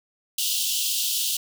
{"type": "high-pass noise", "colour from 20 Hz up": "pink", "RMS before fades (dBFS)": -25, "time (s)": [0.38, 1.37], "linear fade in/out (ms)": 5, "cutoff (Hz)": 2800, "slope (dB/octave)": 96, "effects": []}